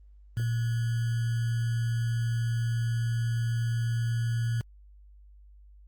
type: tone with sample-and-hold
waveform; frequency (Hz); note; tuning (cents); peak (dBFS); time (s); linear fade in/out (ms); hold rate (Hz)
sine; 116.54; A#2; 0; -25; 0.37-4.61; 0; 1575
effects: added 50 Hz sine -50 dBFS peak until 5.87 s + Opus 24 kbps